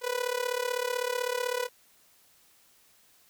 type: tone with amplitude modulation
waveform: sawtooth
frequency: 493.9 Hz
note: B4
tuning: in tune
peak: -21 dBFS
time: 0.01-1.69 s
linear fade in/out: 50 ms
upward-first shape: sine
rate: 35.9 Hz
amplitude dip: 85%
effects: white hiss -62 dBFS RMS until 3.29 s